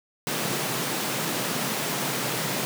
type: high-pass noise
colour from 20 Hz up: pink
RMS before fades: -28 dBFS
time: 0.27-2.65 s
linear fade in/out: 0 ms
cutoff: 120 Hz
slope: 96 dB/octave
effects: none